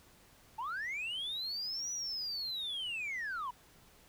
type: linear two-way sweep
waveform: sine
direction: up then down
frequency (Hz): 848 to 5920 to 942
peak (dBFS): -34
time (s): 0.58-3.51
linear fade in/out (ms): 10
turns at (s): 1.91
effects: tanh soft clip ceiling -34 dBFS + pink hiss -62 dBFS RMS until 4.08 s